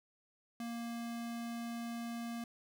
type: tone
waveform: square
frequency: 233.8 Hz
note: A#3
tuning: 5 cents sharp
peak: -40 dBFS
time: 0.6-2.44 s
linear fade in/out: 2 ms
effects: none